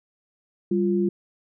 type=tone pair together; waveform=sine; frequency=196 / 349.2 Hz; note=G3 / F4; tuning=0 / 0 cents; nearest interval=minor seventh; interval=1000 cents; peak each=-22 dBFS; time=0.71-1.09 s; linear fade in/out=5 ms; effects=none